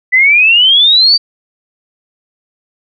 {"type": "exponential sweep", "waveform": "sine", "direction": "up", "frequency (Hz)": [1975.5, 4684], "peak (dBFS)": -4, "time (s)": [0.12, 1.18], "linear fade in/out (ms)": 20, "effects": []}